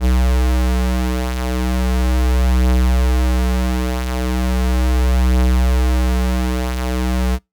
square beating tone pair, 62.4 / 62.77 Hz, B1 / B1, +19 / +29 cents, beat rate 0.37 Hz, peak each -22 / -15 dBFS, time 0-7.39 s, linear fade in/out 50 ms, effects noise-tail reverb RT60 0.2 s tail -26 dB re dry

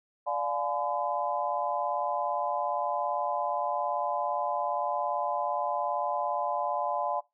sine chord, D diminished seventh, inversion none, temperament just, 587.3 / 704.8 / 845.8 / 1014.9 Hz, D5 / F5 / Ab5 / Cb6, 0 / +16 / +31 / +47 cents, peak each -33 dBFS, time 0.26-7.21 s, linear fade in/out 20 ms, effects noise-tail reverb RT60 0.2 s tail -21 dB re dry

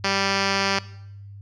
5% pulse tone with low-pass filter, 196 Hz, G3, in tune, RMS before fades -23 dBFS, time 0.04-0.79 s, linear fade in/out 2 ms, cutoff 4400 Hz, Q 6, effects noise-tail reverb RT60 0.8 s tail -19 dB re dry + added 100 Hz sine -38 dBFS peak until 1.41 s

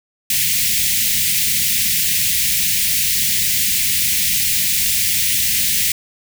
white band-stop noise, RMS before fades -17 dBFS, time 0.3-5.92 s, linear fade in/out 2 ms, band 220 to 1900 Hz, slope 48 dB/octave, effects none

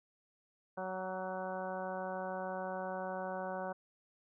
harmonic tone with a mistuned harmonic, 186.6 Hz, F#3, 15 cents sharp, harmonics 1 / 2 / 3 / 4 / 5 / 6 / 7 / 8, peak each -46 / -48 / -41 / -43 / -46 / -50 / -54 / -48 dBFS, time 0.77-3.73 s, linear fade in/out 10 ms, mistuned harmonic 6, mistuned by +18 cents, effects none

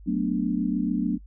sine chord, B minor seventh, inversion second, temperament equal, 185 / 220 / 246.9 / 293.7 Hz, F#3 / A3 / B3 / D4, 0 / 0 / 0 / 0 cents, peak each -28 dBFS, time 0.06-1.18 s, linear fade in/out 20 ms, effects noise-tail reverb RT60 0.1 s tail -24 dB re dry + added 50 Hz sine -43 dBFS peak until 1.26 s

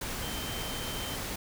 sine tone in noise, 3112 Hz, G7, 13 cents flat, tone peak -41 dBFS, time 0.22-1.16 s, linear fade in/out 5 ms, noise pink, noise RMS -36 dBFS, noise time 0.01-1.36 s, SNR -8 dB, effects none

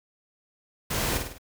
pink noise with echo, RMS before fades -28 dBFS, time 0.9-1.18 s, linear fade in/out 10 ms, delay 51 ms, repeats 4, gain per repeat -5 dB, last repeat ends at 1.384 s, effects none

